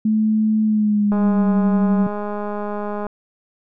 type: tone with pitch glide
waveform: sine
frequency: 216.7 to 195.3 Hz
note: A3 to G3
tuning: -26 to -6 cents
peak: -14 dBFS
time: 0.05-2.07 s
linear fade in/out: 5 ms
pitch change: -180 cents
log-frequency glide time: 0.64-1.5 s
type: click train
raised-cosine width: 1 ms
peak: -14 dBFS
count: 404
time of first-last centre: 1.12-3.067 s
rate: 207 Hz
effects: none